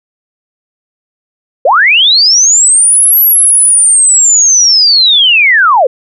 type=linear two-way sweep; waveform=sine; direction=up then down; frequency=466.2 to 11840 to 466.2 Hz; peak=-3 dBFS; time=1.65-5.87 s; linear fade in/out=5 ms; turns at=3.2 s; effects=none